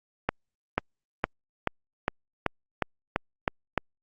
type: accelerating click train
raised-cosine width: 0.5 ms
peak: -8 dBFS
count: 10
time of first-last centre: 0.29-3.777 s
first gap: 490 ms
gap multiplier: 0.94
effects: Opus 48 kbps